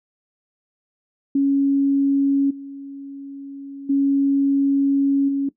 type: tone with level steps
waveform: sine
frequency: 277.2 Hz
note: C#4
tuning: in tune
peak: -14 / -31 / -14 / -18 dBFS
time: 1.35-5.49 s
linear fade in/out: 5 ms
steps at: 2.5 / 3.89 / 5.28 s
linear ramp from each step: 10 ms
effects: noise-tail reverb RT60 0.1 s tail -17 dB re dry